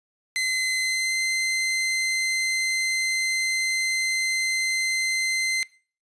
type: tone with pitch glide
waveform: sawtooth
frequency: 2053 to 2071 Hz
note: C7 to C7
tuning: -33 to -18 cents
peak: -19 dBFS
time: 0.36-5.63 s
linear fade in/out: 0 ms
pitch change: +15 cents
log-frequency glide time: 0.8-1.14 s
effects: noise-tail reverb RT60 0.4 s tail -21 dB re dry + resampled to 22050 Hz